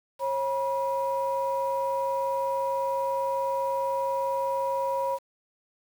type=tone pair together; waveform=sine; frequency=543 / 967.5 Hz; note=C#5 / B5; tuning=-36 / -36 cents; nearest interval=minor seventh; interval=1000 cents; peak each=-27 / -27 dBFS; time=0.19-5.19 s; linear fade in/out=50 ms; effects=tanh soft clip ceiling -18 dBFS + 8-bit